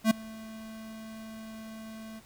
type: tone with ADSR envelope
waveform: square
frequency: 220.8 Hz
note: A3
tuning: 6 cents sharp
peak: -18 dBFS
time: 0.04-2.21 s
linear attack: 67 ms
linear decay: 7 ms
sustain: -24 dB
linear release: 32 ms
effects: pink hiss -57 dBFS RMS until 2.25 s